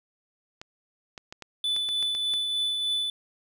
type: clicks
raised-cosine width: 0.2 ms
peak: -22 dBFS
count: 9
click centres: 0.615 / 1.178 / 1.325 / 1.423 / 1.764 / 1.889 / 2.027 / 2.15 / 2.338 s
type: tone with tremolo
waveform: triangle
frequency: 3489 Hz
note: A7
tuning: 15 cents flat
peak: -22 dBFS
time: 1.64-3.1 s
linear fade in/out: 2 ms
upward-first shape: triangle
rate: 3.3 Hz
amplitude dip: 35%
effects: none